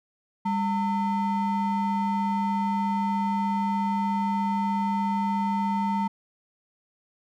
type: ring-modulated tone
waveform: triangle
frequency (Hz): 554.4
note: C#5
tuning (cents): 0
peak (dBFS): -18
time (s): 0.45-6.08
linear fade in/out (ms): 10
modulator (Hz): 354
effects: none